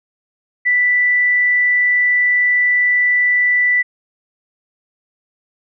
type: tone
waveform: sine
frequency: 1975.5 Hz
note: B6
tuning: in tune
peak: -11 dBFS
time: 0.65-3.83 s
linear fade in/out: 20 ms
effects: none